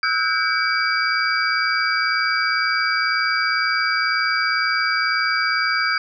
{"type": "tone cluster", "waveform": "sine", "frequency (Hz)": [1299, 1477, 1599, 2284, 4782], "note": ["E6", "F#6", "G6", "D7", "D8"], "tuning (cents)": [-26, -3, 34, -49, 30], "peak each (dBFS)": -24, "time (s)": [0.03, 5.98], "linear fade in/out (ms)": 2, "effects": []}